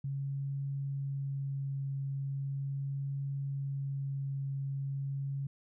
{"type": "tone with vibrato", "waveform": "sine", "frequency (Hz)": 138, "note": "C#3", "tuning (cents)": -7, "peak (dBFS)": -33, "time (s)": [0.04, 5.47], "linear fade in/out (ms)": 5, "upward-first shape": "triangle", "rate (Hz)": 0.39, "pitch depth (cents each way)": 9, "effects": []}